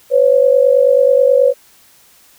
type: tone pair together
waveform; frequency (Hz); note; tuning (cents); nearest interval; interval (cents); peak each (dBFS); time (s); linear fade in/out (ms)
sine; 504 / 553.3; B4 / C#5; +35 / -3; major second; 162; -10; 0.1-1.54; 50
effects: white hiss -48 dBFS RMS until 2.38 s